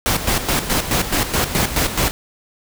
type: noise with tremolo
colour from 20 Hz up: pink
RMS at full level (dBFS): -17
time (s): 0.06-2.11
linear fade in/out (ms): 0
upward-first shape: square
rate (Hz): 4.7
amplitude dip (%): 65
effects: none